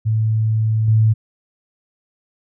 sine tone with level steps, 110 Hz, A2, in tune, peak -14 / -10 dBFS, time 0.05-1.14 s, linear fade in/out 20 ms, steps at 0.88 s, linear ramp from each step 2 ms, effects none

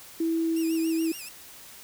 sine tone with pitch glide, 328 to 325.2 Hz, E4 to E4, -9 to -23 cents, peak -23 dBFS, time 0.2-1.12 s, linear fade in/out 5 ms, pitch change -14 cents, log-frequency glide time 0.44-0.66 s
10% pulse tone with vibrato, 2637 Hz, E7, in tune, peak -30 dBFS, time 0.56-1.29 s, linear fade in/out 5 ms, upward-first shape sine, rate 7 Hz, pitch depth 140 cents each way
effects white hiss -47 dBFS RMS until 1.83 s

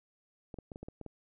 clicks, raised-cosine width 2 ms, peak -30 dBFS, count 8, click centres 0.542 / 0.587 / 0.718 / 0.759 / 0.83 / 0.885 / 1.013 / 1.063 s, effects none

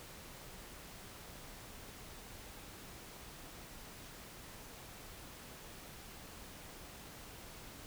silence, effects pink hiss -52 dBFS RMS until 7.86 s

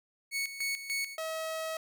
sawtooth tone with tremolo, 2215 Hz, C#7, 2 cents flat, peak -27 dBFS, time 0.31-1.18 s, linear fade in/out 50 ms, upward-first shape square, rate 3.4 Hz, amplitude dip 70%
sawtooth tone, 641 Hz, E5, 49 cents flat, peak -30 dBFS, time 1.18-1.77 s, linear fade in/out 2 ms
effects none

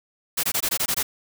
white noise bursts, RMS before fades -23 dBFS, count 8, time 0.37-1.03 s, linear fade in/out 10 ms, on 65 ms, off 20 ms, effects none

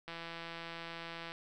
click train, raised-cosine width 0.3 ms, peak -28 dBFS, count 208, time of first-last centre 0.08-1.32 s, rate 167 Hz, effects none

